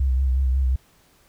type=tone with vibrato; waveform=sine; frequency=65.41 Hz; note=C2; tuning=in tune; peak=-17 dBFS; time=0-0.76 s; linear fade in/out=5 ms; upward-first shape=sine; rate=5.5 Hz; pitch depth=56 cents each way; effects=pink hiss -58 dBFS RMS until 1.28 s